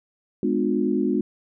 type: chord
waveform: sine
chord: G# diminished seventh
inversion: none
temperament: just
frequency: 207.7 / 249.2 / 299 / 358.8 Hz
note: G#3 / B3 / D4 / F4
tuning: 0 / +16 / +31 / +47 cents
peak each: -25 dBFS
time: 0.43-1.21 s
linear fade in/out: 2 ms
effects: none